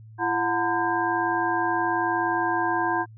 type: tone cluster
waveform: sine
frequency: 339.2 / 731 / 913 / 1012 / 1595 Hz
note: E4 / F#5 / A#5 / B5 / G6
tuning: +50 / -21 / -36 / +42 / +30 cents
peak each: -28 dBFS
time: 0.18-3.06 s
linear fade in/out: 50 ms
effects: added 110 Hz sine -43 dBFS peak until 3.17 s